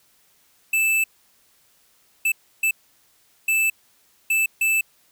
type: tone bursts at uneven times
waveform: square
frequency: 2637 Hz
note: E7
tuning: in tune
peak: -18 dBFS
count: 6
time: 0.73-1.04 / 2.25-2.32 / 2.63-2.71 / 3.48-3.7 / 4.3-4.46 / 4.61-4.81 s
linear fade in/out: 5 ms
effects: white hiss -60 dBFS RMS until 5.11 s